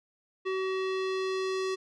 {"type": "tone with low-pass filter sweep", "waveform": "square", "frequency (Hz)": 378.7, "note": "F#4", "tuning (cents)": 40, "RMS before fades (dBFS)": -31, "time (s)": [0.45, 1.76], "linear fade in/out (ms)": 20, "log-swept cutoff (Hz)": [2800, 5700], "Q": 1.3, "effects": []}